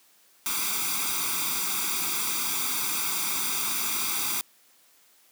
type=noise with comb filter; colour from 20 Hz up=white; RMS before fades=-28 dBFS; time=0.46-4.41 s; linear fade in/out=0 ms; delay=0.84 ms; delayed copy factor=+1; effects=white hiss -60 dBFS RMS until 5.31 s + high-pass 200 Hz 12 dB/octave